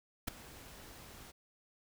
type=noise with ADSR envelope; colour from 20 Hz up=pink; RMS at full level=-34 dBFS; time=0.27-1.32 s; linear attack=12 ms; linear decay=6 ms; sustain=-19 dB; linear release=18 ms; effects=none